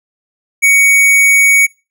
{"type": "tone", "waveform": "square", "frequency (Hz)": 2240, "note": "C#7", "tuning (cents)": 18, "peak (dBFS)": -6, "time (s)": [0.62, 1.67], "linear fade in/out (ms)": 20, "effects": ["noise-tail reverb RT60 0.3 s tail -24 dB re dry"]}